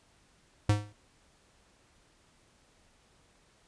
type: tone with exponential decay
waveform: square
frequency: 103.83 Hz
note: G#2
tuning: in tune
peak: -20 dBFS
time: 0.69-0.93 s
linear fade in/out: 5 ms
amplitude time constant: 52 ms
effects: pink hiss -65 dBFS RMS until 3.67 s + resampled to 22050 Hz